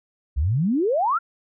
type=exponential sweep; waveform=sine; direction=up; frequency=61.74 to 1444 Hz; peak=-18 dBFS; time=0.36-1.19 s; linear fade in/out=20 ms; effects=none